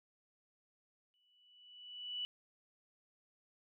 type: tone with exponential growth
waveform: sine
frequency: 2960 Hz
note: F#7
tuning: in tune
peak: -36 dBFS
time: 1.14-2.25 s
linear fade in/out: 0 ms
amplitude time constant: 240 ms
effects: none